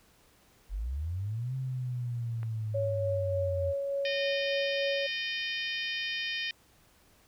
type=linear two-way sweep; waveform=sine; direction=up then down; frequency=42.18 to 132.3 to 85.4 Hz; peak=-31 dBFS; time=0.69-3.74 s; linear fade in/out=50 ms; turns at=1.55 s
type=click; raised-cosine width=0.5 ms; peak=-32 dBFS; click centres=2.431 s
type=tone with tremolo; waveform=sine; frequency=557 Hz; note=C#5; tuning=8 cents sharp; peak=-28 dBFS; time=2.74-5.07 s; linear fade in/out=10 ms; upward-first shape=sine; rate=3.4 Hz; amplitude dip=25%
type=harmonic tone; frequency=613 Hz; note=D#5; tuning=26 cents flat; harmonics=3 / 4 / 5 / 6 / 7 / 8 / 9; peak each=-37 / -36 / -37 / -41 / -48 / -43 / -48 dBFS; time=4.05-6.51 s; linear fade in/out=2 ms
effects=pink hiss -63 dBFS RMS until 7.27 s